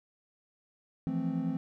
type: chord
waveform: triangle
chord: F major seventh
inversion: third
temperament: equal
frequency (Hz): 164.81 / 174.61 / 220 / 261.6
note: E3 / F3 / A3 / C4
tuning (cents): 0 / 0 / 0 / 0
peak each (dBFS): -33 / -34 / -36 / -31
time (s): 1.07-1.57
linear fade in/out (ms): 0
effects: none